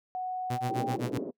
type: tone with pitch glide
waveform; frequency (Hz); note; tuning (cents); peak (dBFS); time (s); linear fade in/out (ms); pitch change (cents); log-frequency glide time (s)
sine; 739 to 787.5; F#5 to G5; -2 to +8; -31; 0.15-0.96; 0; +110; 0.48-0.84
type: tone with tremolo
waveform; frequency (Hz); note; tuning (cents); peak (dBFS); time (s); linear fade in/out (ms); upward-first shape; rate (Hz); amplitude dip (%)
sawtooth; 122.7; B2; -11; -25; 0.5-1.18; 5; sine; 7.8; 100
type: band-pass noise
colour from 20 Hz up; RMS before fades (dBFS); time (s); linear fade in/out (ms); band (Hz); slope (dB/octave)
pink; -35; 0.69-1.31; 10; 260 to 450; 24
effects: noise-tail reverb RT60 0.1 s tail -23 dB re dry